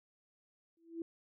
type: tone with exponential growth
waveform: sine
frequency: 332 Hz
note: E4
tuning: 12 cents sharp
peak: -34 dBFS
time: 0.77-1.02 s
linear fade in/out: 2 ms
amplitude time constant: 53 ms
effects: none